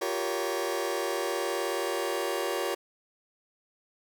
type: chord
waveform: sawtooth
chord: G half-diminished seventh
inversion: third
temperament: just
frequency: 352.8 / 392 / 470.4 / 564.5 Hz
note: F4 / G4 / Bb4 / Db5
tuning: +18 / 0 / +16 / +31 cents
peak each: -30 dBFS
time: 0.01-2.75 s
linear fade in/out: 10 ms
effects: none